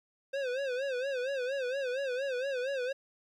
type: tone with vibrato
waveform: square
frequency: 524 Hz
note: C5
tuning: 2 cents sharp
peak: -32 dBFS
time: 0.33-2.93 s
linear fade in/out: 10 ms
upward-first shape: sine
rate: 4.3 Hz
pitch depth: 120 cents each way
effects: low-pass 4000 Hz 12 dB/octave + 11-bit